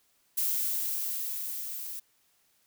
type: noise with level ramp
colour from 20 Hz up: violet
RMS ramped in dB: -28 to -39 dBFS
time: 0.37-2 s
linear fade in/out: 10 ms
effects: white hiss -69 dBFS RMS until 2.66 s